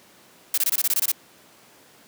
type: noise bursts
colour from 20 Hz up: blue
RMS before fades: -21 dBFS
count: 10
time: 0.54-1.117 s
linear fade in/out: 2 ms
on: 37 ms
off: 23 ms
effects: pink hiss -52 dBFS RMS until 2.07 s + high-pass 200 Hz 12 dB/octave